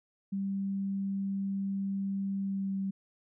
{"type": "tone with pitch glide", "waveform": "sine", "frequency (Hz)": [196, 194.08], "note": ["G3", "G3"], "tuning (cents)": [0, -17], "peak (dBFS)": -30, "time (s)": [0.32, 2.91], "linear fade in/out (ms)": 10, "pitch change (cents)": -17, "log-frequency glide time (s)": [2.4, 2.77], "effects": []}